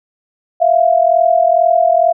sine tone pair together, 659.3 / 701.5 Hz, E5 / F5, 0 / +8 cents, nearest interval minor second, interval 108 cents, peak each -11 dBFS, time 0.6-2.13 s, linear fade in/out 20 ms, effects none

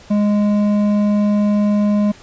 sine tone with hard clipping, 207 Hz, G#3, 5 cents flat, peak -14 dBFS, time 0.1-2.12 s, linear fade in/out 10 ms, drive 8 dB, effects pink hiss -43 dBFS RMS until 2.22 s + resampled to 16000 Hz

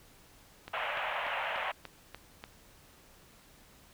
click train, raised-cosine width 0.3 ms, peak -26 dBFS, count 7, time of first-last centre 0.68-2.44 s, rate 3.41 Hz
pink band-pass noise, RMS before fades -35 dBFS, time 0.73-1.72 s, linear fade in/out 10 ms, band 570 to 3000 Hz, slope 48 dB/octave
effects pink hiss -59 dBFS RMS until 3.93 s

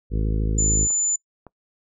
harmonic tone, 53.4 Hz, G#1, 49 cents sharp, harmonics 1 / 2 / 3 / 4 / 5 / 6 / 7 / 8 / 9, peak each -21 / -27 / -31 / -33 / -35 / -37 / -38 / -39 / -40 dBFS, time 0.1-0.88 s, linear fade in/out 50 ms
sine tone, 7040 Hz, A8, in tune, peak -19 dBFS, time 0.58-1.16 s, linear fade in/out 5 ms
clicks, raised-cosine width 1 ms, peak -27 dBFS, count 2, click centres 0.905 / 1.467 s
effects noise-tail reverb RT60 0.1 s tail -23 dB re dry

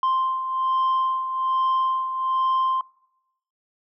sine beating tone pair, 1046.5 / 1047.7 Hz, C6 / C6, 0 / +2 cents, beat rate 1.2 Hz, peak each -19 / -25 dBFS, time 0.03-2.81 s, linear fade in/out 2 ms, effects noise-tail reverb RT60 0.9 s tail -25 dB re dry + tanh soft clip ceiling -17 dBFS

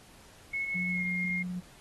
sine tone with pitch glide, 2190 to 2130 Hz, C#7 to C7, -22 to +30 cents, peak -30 dBFS, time 0.53-1.43 s, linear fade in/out 10 ms, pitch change -48 cents, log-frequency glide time 0.9-1.04 s
sine tone, 180 Hz, F#3, 47 cents flat, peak -33 dBFS, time 0.74-1.61 s, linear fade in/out 20 ms
effects pink hiss -56 dBFS RMS until 1.8 s + AAC 32 kbps

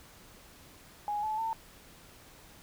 sine tone with pitch steps, 830.6 / 863.9 / 898.5 Hz, G#5 / A5 / A5, 0 / -32 / +36 cents, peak -30 dBFS, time 1.08-1.53 s, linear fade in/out 0 ms, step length 150 ms, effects pink hiss -55 dBFS RMS until 2.62 s

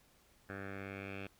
10% pulse tone with low-pass filter sweep, 98 Hz, G2, in tune, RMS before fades -45 dBFS, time 0.49-1.27 s, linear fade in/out 5 ms, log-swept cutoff 1700 to 2700 Hz, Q 4.3, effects pink hiss -68 dBFS RMS until 1.39 s

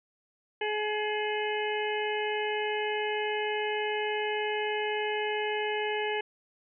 harmonic tone, 423.4 Hz, G#4, 33 cents sharp, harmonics 1 / 2 / 4 / 5 / 6 / 7, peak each -31 / -34 / -37 / -38 / -39 / -39 dBFS, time 0.61-6.21 s, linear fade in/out 5 ms, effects none

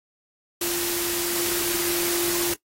sine tone in noise, 346.4 Hz, F4, 14 cents flat, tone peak -28 dBFS, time 0.61-2.54 s, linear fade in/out 5 ms, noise white, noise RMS -26 dBFS, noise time 0.61-2.54 s, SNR -5 dB, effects noise-tail reverb RT60 0.1 s tail -19 dB re dry + AAC 48 kbps

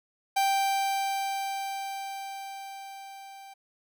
45% pulse tone with level ramp, 784 Hz, G5, in tune, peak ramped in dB -22 to -45 dBFS, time 0.36-3.54 s, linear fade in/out 10 ms, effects none

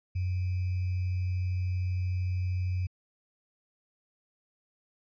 sine tone with sample-and-hold, 91.3 Hz, F#2, 23 cents flat, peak -27 dBFS, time 0.15-2.87 s, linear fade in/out 10 ms, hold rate 2450 Hz, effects resampled to 11025 Hz

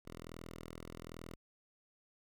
5% pulse tone, 41.2 Hz, E1, in tune, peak -36 dBFS, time 0.05-1.36 s, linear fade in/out 10 ms, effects none

